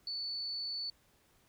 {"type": "tone", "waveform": "sine", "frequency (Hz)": 4472, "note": "C#8", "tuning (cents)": 14, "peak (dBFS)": -36, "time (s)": [0.07, 0.9], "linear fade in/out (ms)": 2, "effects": ["pink hiss -69 dBFS RMS until 1.48 s"]}